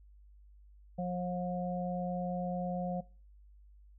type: harmonic tone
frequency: 179.1 Hz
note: F3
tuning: 44 cents sharp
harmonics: 1 / 3 / 4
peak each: -34 / -39 / -40 dBFS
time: 0.98-3.01 s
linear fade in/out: 10 ms
effects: noise-tail reverb RT60 0.4 s tail -24 dB re dry + added 50 Hz sine -55 dBFS peak until 3.98 s